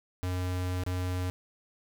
square tone with dropouts, 90.9 Hz, F#2, 30 cents flat, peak -30 dBFS, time 0.23-1.3 s, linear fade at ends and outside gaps 0 ms, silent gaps 0.836-0.864 s, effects 11-bit

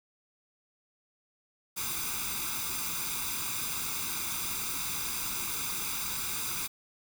white noise with comb filter, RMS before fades -34 dBFS, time 1.76-6.68 s, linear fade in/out 20 ms, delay 0.82 ms, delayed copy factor +0.8, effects none

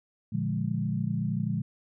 sine chord, Bb dominant seventh, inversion none, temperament equal, 116.54 / 146.83 / 174.61 / 207.7 Hz, Bb2 / D3 / F3 / Ab3, 0 / 0 / 0 / 0 cents, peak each -32 dBFS, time 0.32-1.62 s, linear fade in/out 10 ms, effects none

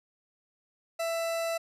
40% pulse tone, 664 Hz, E5, 12 cents sharp, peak -28 dBFS, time 0.99-1.58 s, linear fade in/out 10 ms, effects resampled to 32000 Hz

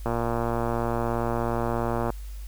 click train, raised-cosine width 1 ms, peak -13 dBFS, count 240, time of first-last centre 0.06-2.103 s, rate 117 Hz, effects added 50 Hz sine -34 dBFS peak until 2.47 s + white hiss -53 dBFS RMS until 2.47 s

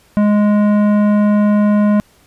sine tone with tanh clipping, 207.9 Hz, G#3, 2 cents sharp, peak -11 dBFS, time 0.17-2 s, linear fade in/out 0 ms, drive 14 dB, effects pink hiss -51 dBFS RMS until 2.26 s + resampled to 32000 Hz

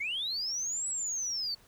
sine linear two-way sweep, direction up then down, 2093 to 7902 to 4413 Hz, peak -30 dBFS, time 0-1.55 s, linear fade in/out 10 ms, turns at 0.88 s, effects tanh soft clip ceiling -27 dBFS + pink hiss -61 dBFS RMS until 1.67 s

